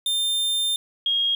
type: tone pair in turn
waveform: 45% pulse / sine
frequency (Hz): 3600 / 3262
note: A7 / G#7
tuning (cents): +39 / -32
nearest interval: major second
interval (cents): 171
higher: first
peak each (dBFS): -21 / -19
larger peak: second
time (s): 0.06-0.76 / 1.06-1.35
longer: first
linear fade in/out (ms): 2
effects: 9-bit